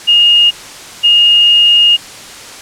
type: tone pair in turn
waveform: sine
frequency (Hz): 2848 / 2848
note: F7 / F7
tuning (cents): +33 / +33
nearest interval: unison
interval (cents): 0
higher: neither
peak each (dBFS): -4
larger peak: neither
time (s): 0.07-0.51 / 1.03-1.97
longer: second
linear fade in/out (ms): 20
effects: white hiss -30 dBFS RMS until 2.61 s + low-pass 8000 Hz 12 dB/octave